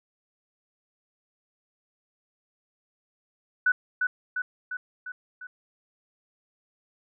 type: tone with echo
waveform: sine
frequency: 1489 Hz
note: F#6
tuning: 11 cents sharp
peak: -18 dBFS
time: 3.66-3.72 s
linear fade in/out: 5 ms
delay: 350 ms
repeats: 5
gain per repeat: -4 dB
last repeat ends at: 5.47 s
effects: none